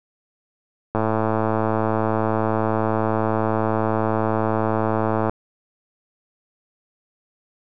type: click train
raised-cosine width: 1 ms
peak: -7 dBFS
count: 479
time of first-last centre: 0.95-5.295 s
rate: 110 Hz
effects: none